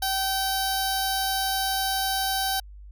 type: tone with notch filter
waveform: 10% pulse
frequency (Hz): 772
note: G5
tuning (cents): -27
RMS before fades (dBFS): -26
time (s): 0.02-2.6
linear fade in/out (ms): 5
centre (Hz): 2200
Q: 0.73
effects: added 50 Hz sine -41 dBFS peak until 2.91 s